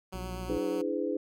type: tone with vibrato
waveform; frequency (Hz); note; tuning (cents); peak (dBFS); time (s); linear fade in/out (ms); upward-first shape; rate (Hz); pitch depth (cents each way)
10% pulse; 185.6; F#3; +6; -31; 0.12-0.82; 10; triangle; 8.4; 21
type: harmonic tone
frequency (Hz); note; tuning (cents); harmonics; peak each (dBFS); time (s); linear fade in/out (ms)
58.27; A#1; 0; 1 / 2 / 3 / 4 / 5 / 6 / 7; -39 / -45 / -44 / -52 / -54 / -49 / -58; 0.14-0.58; 0
type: chord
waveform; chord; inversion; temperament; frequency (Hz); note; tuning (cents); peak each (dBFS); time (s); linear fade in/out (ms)
sine; E dominant seventh; third; equal with one note detuned; 293.7 / 329.6 / 415.3 / 506.9; D4 / E4 / G#4 / B4; 0 / 0 / 0 / +45; -34; 0.49-1.17; 5
effects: none